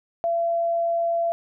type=tone; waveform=sine; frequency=677 Hz; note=E5; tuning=46 cents sharp; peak=-20 dBFS; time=0.24-1.32 s; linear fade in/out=0 ms; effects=none